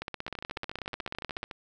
two click trains, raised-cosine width 0.3 ms, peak -22 / -18 dBFS, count 18 / 24, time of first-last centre 0.28-1.512 / 0.02-1.431 s, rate 13.8 / 16.3 Hz, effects none

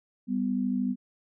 sine tone pair together, 196.5 / 249.5 Hz, G3 / B3, +4 / +18 cents, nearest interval major third, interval 414 cents, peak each -29 / -27 dBFS, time 0.27-0.96 s, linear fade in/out 50 ms, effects none

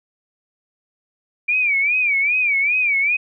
sine tone with vibrato, 2349 Hz, D7, in tune, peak -15 dBFS, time 1.48-3.17 s, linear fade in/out 10 ms, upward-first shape sine, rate 2.5 Hz, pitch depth 130 cents each way, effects none

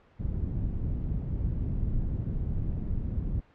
pink low-pass noise, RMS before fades -30 dBFS, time 0.19-3.41 s, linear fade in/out 20 ms, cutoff 150 Hz, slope 12 dB/octave, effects pink hiss -60 dBFS RMS until 3.54 s + low-pass 2000 Hz 12 dB/octave

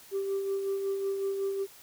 sine tone with tremolo, 392 Hz, G4, in tune, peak -25 dBFS, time 0.11-1.67 s, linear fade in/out 50 ms, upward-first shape sine, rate 5.4 Hz, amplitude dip 45%, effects tanh soft clip ceiling -25 dBFS + white hiss -53 dBFS RMS until 1.82 s

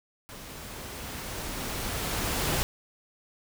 pink noise with level ramp, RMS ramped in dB -44 to -27 dBFS, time 0.29-2.63 s, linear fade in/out 0 ms, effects none

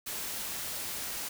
white noise, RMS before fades -37 dBFS, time 0.06-1.29 s, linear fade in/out 10 ms, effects none

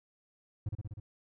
triangle tone with echo, 104.7 Hz, G#2, 15 cents sharp, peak -29 dBFS, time 0.66-0.69 s, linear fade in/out 5 ms, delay 62 ms, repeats 5, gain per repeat -2 dB, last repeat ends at 1 s, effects none

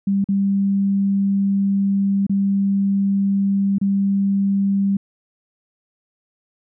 sine tone with dropouts, 197.4 Hz, G3, 12 cents sharp, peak -15 dBFS, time 0.07-4.97 s, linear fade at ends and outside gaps 5 ms, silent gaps 0.243-0.287 / 2.267-2.295 / 3.784-3.813 s, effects none

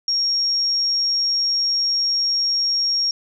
sine tone, 5570 Hz, F8, 5 cents flat, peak -17 dBFS, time 0.08-3.11 s, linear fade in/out 2 ms, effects none

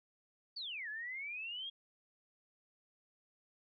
sine exponential two-way sweep, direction down then up, 4699 to 1678 to 3312 Hz, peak -40 dBFS, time 0.56-1.7 s, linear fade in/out 10 ms, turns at 0.89 s, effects MP3 48 kbps

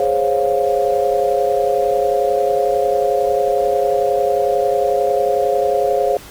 sine chord, Db major seventh, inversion second, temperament equal with one note detuned, 415.3 / 523.3 / 554.4 / 704.1 Hz, Ab4 / C5 / Db5 / F5, 0 / 0 / 0 / +14 cents, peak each -19 dBFS, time 0-6.17 s, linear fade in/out 2 ms, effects pink hiss -38 dBFS RMS until 6.3 s + Opus 32 kbps

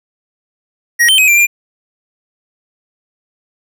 square tone with pitch steps, 1891 / 3103 / 2530 / 2363 / 2398 Hz, A#6 / G7 / D#7 / D7 / D7, +24 / -18 / +28 / +10 / +36 cents, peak -7 dBFS, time 0.99-1.47 s, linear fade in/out 20 ms, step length 96 ms, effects none

